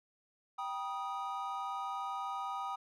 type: chord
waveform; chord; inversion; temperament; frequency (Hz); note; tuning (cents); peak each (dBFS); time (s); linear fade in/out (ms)
triangle; G augmented; none; equal with one note detuned; 784 / 964.1 / 1244.5; G5 / B5 / D#6; 0 / -42 / 0; -39 / -40 / -38; 0.58-2.76; 10
effects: none